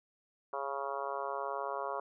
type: harmonic tone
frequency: 138.59 Hz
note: C#3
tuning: in tune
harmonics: 3 / 4 / 5 / 6 / 7 / 8 / 9 / 10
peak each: -43 / -41 / -42 / -46 / -41 / -41 / -47 / -48 dBFS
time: 0.53-2 s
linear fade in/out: 2 ms
effects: none